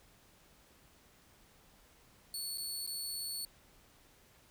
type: tone with dropouts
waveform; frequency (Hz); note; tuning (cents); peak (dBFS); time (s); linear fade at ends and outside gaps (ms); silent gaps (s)
20% pulse; 4423; C#8; -5; -32; 2.34-3.45; 1; 2.575-2.581 / 2.865-2.874
effects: pink hiss -64 dBFS RMS until 4.5 s